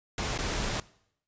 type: noise with dropouts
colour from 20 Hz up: pink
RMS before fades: -31 dBFS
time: 0.18-0.8 s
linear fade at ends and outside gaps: 2 ms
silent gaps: 0.378-0.387 s
effects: noise-tail reverb RT60 0.7 s tail -21 dB re dry + resampled to 16000 Hz